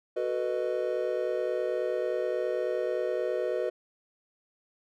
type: chord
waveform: triangle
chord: B dominant seventh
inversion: second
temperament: just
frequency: 370.4 / 444.5 / 493.9 / 617.4 Hz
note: F#4 / A4 / B4 / D#5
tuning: +2 / +18 / 0 / -14 cents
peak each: -31 / -34 / -29 / -31 dBFS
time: 0.16-3.7 s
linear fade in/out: 10 ms
effects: none